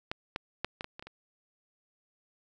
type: clicks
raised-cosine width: 0.3 ms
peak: -17 / -17 / -14 / -20 / -22 / -26 / -29 / -30 dBFS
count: 8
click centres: 0.115 / 0.361 / 0.646 / 0.809 / 0.844 / 0.995 / 1.025 / 1.07 s
effects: none